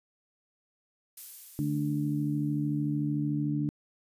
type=noise with exponential decay; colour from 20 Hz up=violet; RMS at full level=-40 dBFS; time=1.17-3.52 s; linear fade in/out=5 ms; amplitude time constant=510 ms
type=harmonic tone; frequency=73.42 Hz; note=D2; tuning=in tune; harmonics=2 / 3 / 4; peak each=-30 / -36 / -30 dBFS; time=1.59-3.69 s; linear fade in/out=0 ms
effects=resampled to 32000 Hz